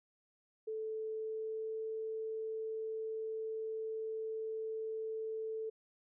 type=tone with pitch glide; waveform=sine; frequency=438.2 to 441.2 Hz; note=A4 to A4; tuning=-7 to +5 cents; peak=-37 dBFS; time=0.67-5.7 s; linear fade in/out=10 ms; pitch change=+12 cents; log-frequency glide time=1.14-1.81 s; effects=none